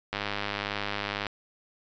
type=click train; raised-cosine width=0.3 ms; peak=-14 dBFS; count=117; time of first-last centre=0.13-1.267 s; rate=102 Hz; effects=resampled to 16000 Hz